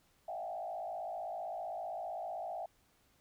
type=tone with frequency modulation; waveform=sine; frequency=711 Hz; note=F5; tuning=31 cents sharp; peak=-38 dBFS; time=0.28-2.66 s; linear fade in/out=5 ms; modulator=55.5 Hz; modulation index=1.5; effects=pink hiss -71 dBFS RMS until 3.2 s